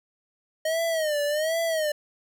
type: tone with vibrato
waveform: square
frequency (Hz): 622.3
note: D#5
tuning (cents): 0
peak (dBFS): -24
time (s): 0.65-1.92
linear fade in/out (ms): 5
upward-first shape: sine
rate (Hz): 1.3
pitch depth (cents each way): 120
effects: none